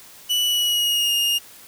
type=tone with pitch glide; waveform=40% pulse; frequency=2960 to 2838 Hz; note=F#7 to F7; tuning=0 to +27 cents; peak=-17 dBFS; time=0.29-1.39 s; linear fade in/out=20 ms; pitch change=-73 cents; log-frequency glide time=0.45-1.12 s; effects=white hiss -45 dBFS RMS until 1.67 s